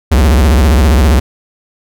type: tone with vibrato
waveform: square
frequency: 69.6 Hz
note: C#2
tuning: 8 cents sharp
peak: -6 dBFS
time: 0.11-1.2 s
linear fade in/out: 10 ms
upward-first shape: sine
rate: 15 Hz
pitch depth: 290 cents each way
effects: none